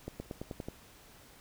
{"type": "accelerating click train", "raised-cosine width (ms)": 2, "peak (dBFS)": -25, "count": 7, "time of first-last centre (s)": [0.08, 0.685], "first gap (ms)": 120, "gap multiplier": 0.93, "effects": ["pink hiss -57 dBFS RMS until 1.4 s"]}